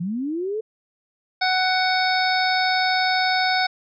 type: linear sweep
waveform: sine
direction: up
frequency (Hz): 162.1 to 449.3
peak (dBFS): -23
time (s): 0-0.61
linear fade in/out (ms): 10
type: harmonic tone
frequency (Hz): 744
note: F#5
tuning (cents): +9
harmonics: 1 / 2 / 3 / 5 / 6 / 7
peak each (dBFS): -21 / -24 / -26 / -28 / -29 / -29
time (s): 1.41-3.67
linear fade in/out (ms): 10
effects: none